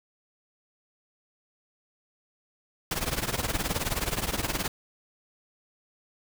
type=noise with tremolo; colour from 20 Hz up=pink; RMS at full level=-26 dBFS; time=2.91-4.68 s; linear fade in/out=2 ms; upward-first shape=triangle; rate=19 Hz; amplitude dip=90%; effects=none